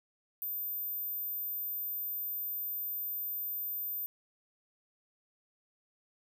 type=tone; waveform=sine; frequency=13760 Hz; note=A9; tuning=40 cents flat; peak=-34 dBFS; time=0.42-4.06 s; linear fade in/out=0 ms; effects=none